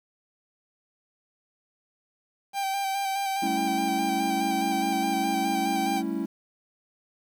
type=tone with vibrato; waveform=45% pulse; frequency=784 Hz; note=G5; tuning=in tune; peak=-26 dBFS; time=2.53-6.03 s; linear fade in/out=50 ms; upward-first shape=square; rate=4.8 Hz; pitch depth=21 cents each way
type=chord; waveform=triangle; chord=A dominant seventh; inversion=third; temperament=equal; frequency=196 / 220 / 277.2 / 329.6 Hz; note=G3 / A3 / C#4 / E4; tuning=0 / 0 / 0 / 0 cents; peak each=-32 / -31 / -30 / -29 dBFS; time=3.42-6.26 s; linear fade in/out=10 ms
effects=9-bit